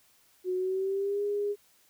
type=tone with pitch glide; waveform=sine; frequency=366.9 to 409.5 Hz; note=F#4 to G#4; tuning=-15 to -24 cents; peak=-27 dBFS; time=0.44-1.56 s; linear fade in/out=50 ms; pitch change=+191 cents; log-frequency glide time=0.55-1.23 s; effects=white hiss -64 dBFS RMS until 1.89 s